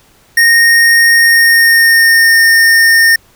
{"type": "tone with pitch glide", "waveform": "square", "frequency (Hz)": [1853, 1825.4], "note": ["A#6", "A#6"], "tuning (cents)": [-11, -37], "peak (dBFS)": -5, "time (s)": [0.37, 3.16], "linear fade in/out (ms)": 5, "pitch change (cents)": -26, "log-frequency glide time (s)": [1.15, 2.4], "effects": ["pink hiss -47 dBFS RMS until 3.35 s"]}